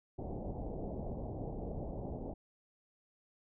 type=low-pass noise; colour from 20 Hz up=pink; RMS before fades=-41 dBFS; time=0.18-2.34 s; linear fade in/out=10 ms; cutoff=770 Hz; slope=48 dB/octave; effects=none